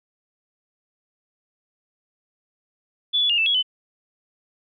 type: tone with pitch steps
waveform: sine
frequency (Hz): 3448 / 3423 / 2832 / 2649 / 3337 / 3023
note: A7 / A7 / F7 / E7 / G#7 / F#7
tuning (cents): -36 / -48 / +23 / +8 / +8 / +36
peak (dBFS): -17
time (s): 3.13-3.628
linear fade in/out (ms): 20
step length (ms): 83
effects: none